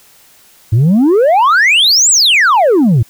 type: exponential two-way sweep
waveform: sine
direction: up then down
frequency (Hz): 102.5 to 8100 to 102.5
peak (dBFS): -3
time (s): 0.72-3.03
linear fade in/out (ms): 10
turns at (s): 2.1
effects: tanh soft clip ceiling -5 dBFS + white hiss -45 dBFS RMS until 3.09 s